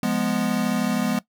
square chord, F diminished, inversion none, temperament equal, 174.61 / 207.7 / 246.9 Hz, F3 / Ab3 / Cb4, 0 / 0 / 0 cents, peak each -29 / -25 / -25 dBFS, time 0.03-1.19 s, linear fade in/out 2 ms, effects noise-tail reverb RT60 0.1 s tail -18 dB re dry

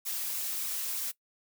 blue noise with flanger, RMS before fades -34 dBFS, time 0.05-1.12 s, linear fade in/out 20 ms, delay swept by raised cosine 0.76 to 5.36 ms, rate 3.3 Hz, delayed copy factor +0.55, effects noise-tail reverb RT60 0.1 s tail -20 dB re dry

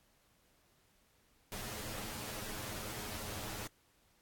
pink noise with comb filter, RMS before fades -43 dBFS, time 1.52-3.67 s, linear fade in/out 0 ms, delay 9.5 ms, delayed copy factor +0.85, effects pink hiss -71 dBFS RMS until 4.21 s + AAC 64 kbps

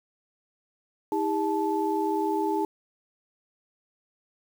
sine tone cluster, 321 / 400.9 / 871 Hz, E4 / G4 / A5, -46 / +39 / -18 cents, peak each -28 dBFS, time 1.12-2.65 s, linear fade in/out 2 ms, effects 8-bit

